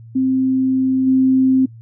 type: tone with level steps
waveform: sine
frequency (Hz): 261.6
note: C4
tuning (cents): 0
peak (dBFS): -13 / -10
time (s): 0.15-1.66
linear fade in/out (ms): 10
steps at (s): 1.06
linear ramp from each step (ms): 20
effects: noise-tail reverb RT60 0.1 s tail -21 dB re dry + added 114 Hz sine -36 dBFS peak until 1.81 s